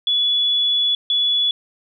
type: tone pair in turn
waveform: sine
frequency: 3415 / 3415 Hz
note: G#7 / G#7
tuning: +48 / +48 cents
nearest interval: unison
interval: 0 cents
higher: neither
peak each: -15 / -15 dBFS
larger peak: neither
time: 0.07-0.95 / 1.1-1.51 s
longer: first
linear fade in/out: 2 ms
effects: none